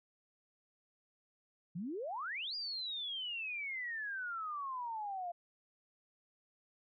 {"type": "exponential two-way sweep", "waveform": "sine", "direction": "up then down", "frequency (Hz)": [157.1, 4895, 684], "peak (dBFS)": -38, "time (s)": [1.75, 5.32], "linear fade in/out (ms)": 10, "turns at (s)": 2.55, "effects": []}